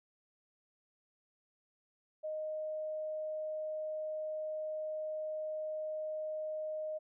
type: tone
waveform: sine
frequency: 620 Hz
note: D#5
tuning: 6 cents flat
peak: -36 dBFS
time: 2.23-6.99 s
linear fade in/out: 20 ms
effects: none